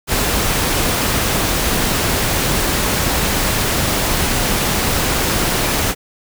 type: noise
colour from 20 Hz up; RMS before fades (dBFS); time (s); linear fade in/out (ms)
pink; -17; 0.07-5.95; 50
effects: none